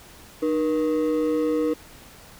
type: ring-modulated tone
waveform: triangle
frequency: 392 Hz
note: G4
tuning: in tune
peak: -15 dBFS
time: 0.42-1.74 s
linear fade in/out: 10 ms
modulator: 86.2 Hz
effects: pink hiss -47 dBFS RMS until 2.39 s